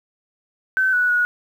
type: tone with pitch steps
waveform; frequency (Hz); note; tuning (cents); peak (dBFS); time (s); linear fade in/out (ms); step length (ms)
sine; 1532 / 1474 / 1457; G6 / F#6 / F#6; -40 / -7 / -27; -15; 0.77-1.25; 0; 160
effects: 8-bit